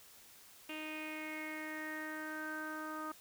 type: tone with low-pass filter sweep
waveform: sawtooth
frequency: 310.2 Hz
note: D#4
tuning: 5 cents flat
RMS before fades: -43 dBFS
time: 0.69-3.12 s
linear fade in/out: 5 ms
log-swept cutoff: 2700 to 1300 Hz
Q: 7.8
effects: white hiss -59 dBFS RMS until 3.2 s